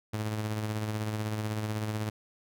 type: tone with tremolo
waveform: sawtooth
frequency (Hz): 107.5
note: A2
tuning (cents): -40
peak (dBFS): -25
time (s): 0.13-2.1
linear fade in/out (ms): 10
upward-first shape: sine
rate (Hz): 16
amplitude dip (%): 40
effects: none